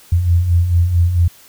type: beating tone pair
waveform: sine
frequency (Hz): 83 / 87.5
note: E2 / F2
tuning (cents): +12 / +4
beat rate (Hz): 4.5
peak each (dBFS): -19 / -11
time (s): 0.12-1.28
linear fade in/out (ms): 5
effects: white hiss -45 dBFS RMS until 1.48 s